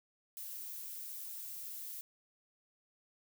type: noise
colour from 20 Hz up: violet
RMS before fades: -45 dBFS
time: 0.37-2.01 s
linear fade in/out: 0 ms
effects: none